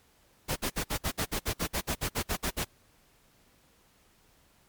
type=noise bursts; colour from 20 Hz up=pink; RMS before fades=-30 dBFS; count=16; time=0.48-2.648 s; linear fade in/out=20 ms; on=83 ms; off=56 ms; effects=pink hiss -64 dBFS RMS until 4.68 s + MP3 96 kbps